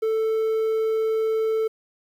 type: tone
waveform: triangle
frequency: 441.8 Hz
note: A4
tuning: 7 cents sharp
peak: -18 dBFS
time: 0.02-1.68 s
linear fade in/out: 10 ms
effects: 9-bit